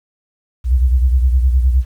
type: beating tone pair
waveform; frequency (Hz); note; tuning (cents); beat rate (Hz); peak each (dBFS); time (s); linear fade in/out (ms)
sine; 62.7 / 72.4; B1 / D2; +27 / -24; 9.7; -10 / -19; 0.64-1.85; 50
effects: 8-bit